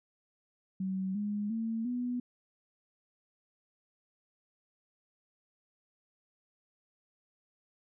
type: tone with pitch steps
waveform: sine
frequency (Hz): 189.6 / 206.8 / 225.5 / 245.9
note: F#3 / G#3 / A3 / B3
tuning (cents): +43 / -7 / +43 / -7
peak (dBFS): -31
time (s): 0.8-2.2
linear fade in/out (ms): 5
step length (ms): 350
effects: none